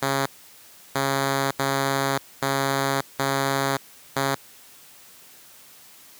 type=tone bursts at uneven times; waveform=5% pulse; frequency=137 Hz; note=C#3; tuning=20 cents flat; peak=-10 dBFS; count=6; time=0.02-0.26 / 0.95-1.51 / 1.59-2.18 / 2.42-3.01 / 3.19-3.77 / 4.16-4.35 s; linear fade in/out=5 ms; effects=white hiss -49 dBFS RMS until 6.19 s + high-pass 80 Hz 12 dB/octave